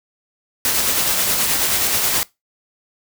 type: noise with tremolo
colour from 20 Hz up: white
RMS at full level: -17 dBFS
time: 0.65-2.23 s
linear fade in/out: 0 ms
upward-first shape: sine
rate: 9.4 Hz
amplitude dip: 30%
effects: noise-tail reverb RT60 0.2 s tail -21 dB re dry